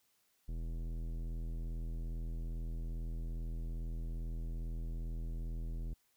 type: tone with tanh clipping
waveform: sine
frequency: 41.2 Hz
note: E1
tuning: in tune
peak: -39 dBFS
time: 0.48-5.94 s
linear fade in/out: 10 ms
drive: 16 dB
effects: white hiss -75 dBFS RMS until 6.16 s